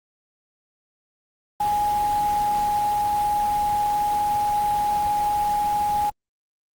sine tone in noise, 830.6 Hz, G#5, in tune, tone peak -19 dBFS, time 1.6-6.1 s, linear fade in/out 5 ms, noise pink, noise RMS -35 dBFS, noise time 1.6-6.1 s, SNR +13 dB, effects Opus 24 kbps

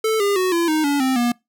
square tone with pitch steps, 440 / 403.5 / 370 / 339.3 / 311.1 / 285.3 / 261.6 / 239.9 Hz, A4 / G#4 / F#4 / F4 / D#4 / C#4 / C4 / A#3, 0 / -50 / 0 / -50 / 0 / +50 / 0 / +50 cents, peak -17 dBFS, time 0.04-1.32 s, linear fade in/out 5 ms, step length 160 ms, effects noise-tail reverb RT60 0.2 s tail -25 dB re dry

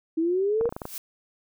sine exponential sweep, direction up, 316.6 to 481.1 Hz, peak -21 dBFS, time 0.17-0.69 s, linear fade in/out 10 ms
clicks, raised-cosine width 1 ms, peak -19 dBFS, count 7, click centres 0.611 / 0.656 / 0.692 / 0.725 / 0.765 / 0.818 / 0.854 s
blue noise with exponential growth, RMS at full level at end -32 dBFS, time 0.7-0.98 s, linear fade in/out 1 ms, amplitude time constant 60 ms
effects none

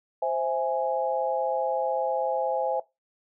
sine chord, C augmented, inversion none, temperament equal, 523.3 / 659.3 / 830.6 Hz, C5 / E5 / G#5, 0 / 0 / 0 cents, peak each -28 dBFS, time 0.22-2.8 s, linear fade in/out 5 ms, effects noise-tail reverb RT60 0.2 s tail -19 dB re dry

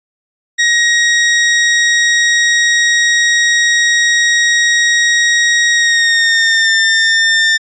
sawtooth tone with pitch glide, 1887 to 1799.7 Hz, A#6 to A6, +21 to +39 cents, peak -5 dBFS, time 0.58-7.58 s, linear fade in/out 20 ms, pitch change -82 cents, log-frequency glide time 5.72-6.7 s, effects resampled to 16000 Hz

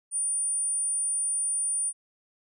sine tone, 9350 Hz, D9, 9 cents flat, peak -25 dBFS, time 0.11-1.93 s, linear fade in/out 50 ms, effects none

